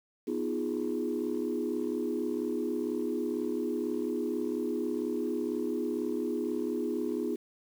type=chord; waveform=sine; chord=F half-diminished seventh; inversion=second; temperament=equal; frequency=246.9 / 311.1 / 349.2 / 415.3 Hz; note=Cb4 / Eb4 / F4 / Ab4; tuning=0 / 0 / 0 / 0 cents; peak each=-34 dBFS; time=0.27-7.36 s; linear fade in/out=10 ms; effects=tanh soft clip ceiling -22 dBFS + 9-bit